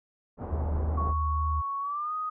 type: low-pass noise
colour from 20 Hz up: pink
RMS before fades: -36 dBFS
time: 0.37-1.14 s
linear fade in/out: 50 ms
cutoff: 990 Hz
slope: 24 dB/octave
type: tone with vibrato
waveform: sine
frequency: 76.6 Hz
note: D#2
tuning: 27 cents flat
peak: -26 dBFS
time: 0.51-1.62 s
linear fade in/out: 20 ms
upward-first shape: sine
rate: 3.4 Hz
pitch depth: 12 cents each way
type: tone with pitch glide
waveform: sine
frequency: 1111 to 1247.1 Hz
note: C#6 to D#6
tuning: +4 to +4 cents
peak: -29 dBFS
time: 0.97-2.3 s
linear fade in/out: 10 ms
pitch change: +200 cents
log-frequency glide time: 1.8-2.14 s
effects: none